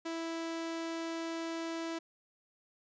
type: tone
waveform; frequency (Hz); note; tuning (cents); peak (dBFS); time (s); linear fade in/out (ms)
sawtooth; 329.6; E4; 0; -32; 0.05-1.99; 10
effects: resampled to 16000 Hz